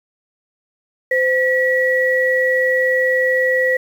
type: tone pair together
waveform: sine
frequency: 514 / 1931.7 Hz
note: C5 / B6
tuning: -31 / -39 cents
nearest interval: octave + major seventh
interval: 2292 cents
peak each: -16 dBFS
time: 1.11-3.77 s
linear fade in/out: 5 ms
effects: 7-bit